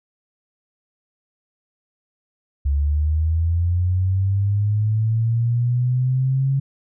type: linear sweep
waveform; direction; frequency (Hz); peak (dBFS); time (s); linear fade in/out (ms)
sine; up; 69.3 to 137.2; -16; 2.65-6.6; 10
effects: none